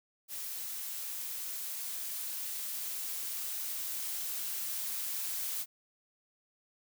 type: noise with level ramp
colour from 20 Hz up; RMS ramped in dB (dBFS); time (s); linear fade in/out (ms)
blue; -40 to -36; 0.28-5.66; 50
effects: none